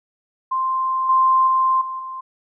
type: tone with level steps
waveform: sine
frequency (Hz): 1046.5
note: C6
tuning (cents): 0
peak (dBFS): -18 / -12 / -14 / -25 / -28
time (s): 0.51-2.21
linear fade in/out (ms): 10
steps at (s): 1.09 / 1.47 / 1.81 / 1.99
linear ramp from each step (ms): 5
effects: none